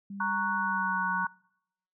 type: tone with pitch glide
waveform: sine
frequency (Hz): 198.6 to 183.17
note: G3 to F#3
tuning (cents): +23 to -17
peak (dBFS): -37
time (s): 0.1-1.25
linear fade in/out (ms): 5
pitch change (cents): -140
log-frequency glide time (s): 0.52-1.11
type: chord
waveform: sine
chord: F# major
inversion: first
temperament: equal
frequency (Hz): 932.3 / 1108.7 / 1480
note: A#5 / C#6 / F#6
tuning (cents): 0 / 0 / 0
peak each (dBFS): -31 / -33 / -30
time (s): 0.2-1.27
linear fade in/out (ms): 5
effects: noise-tail reverb RT60 0.8 s tail -25 dB re dry